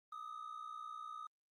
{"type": "ring-modulated tone", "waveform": "triangle", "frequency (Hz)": 1244.5, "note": "D#6", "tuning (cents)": 0, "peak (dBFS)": -40, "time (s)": [0.12, 1.27], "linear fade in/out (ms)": 2, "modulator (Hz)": 30, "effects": ["tanh soft clip ceiling -36 dBFS", "Opus 24 kbps"]}